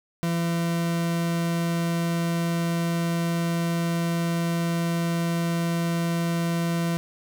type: tone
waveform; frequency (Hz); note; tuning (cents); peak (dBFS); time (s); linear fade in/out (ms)
40% pulse; 168.9; E3; +42; -22; 0.23-6.97; 0
effects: none